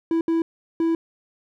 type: tone bursts at uneven times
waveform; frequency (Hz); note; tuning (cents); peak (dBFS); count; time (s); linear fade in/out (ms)
triangle; 329.6; E4; 0; -16; 3; 0.11-0.21 / 0.28-0.42 / 0.8-0.95; 2
effects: none